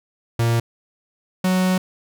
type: tone pair in turn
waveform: 45% pulse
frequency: 116.54 / 185 Hz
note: A#2 / F#3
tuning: 0 / 0 cents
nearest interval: minor sixth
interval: 800 cents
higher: second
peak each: -16 dBFS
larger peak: neither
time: 0.39-0.6 / 1.44-1.78 s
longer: second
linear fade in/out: 5 ms
effects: none